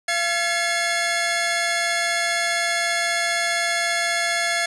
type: tone cluster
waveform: sawtooth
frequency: 685 / 1705 / 2159 Hz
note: F5 / G#6 / C#7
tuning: -34 / +45 / -46 cents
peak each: -21 dBFS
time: 0.08-4.66 s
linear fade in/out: 5 ms
effects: resampled to 24000 Hz + 7-bit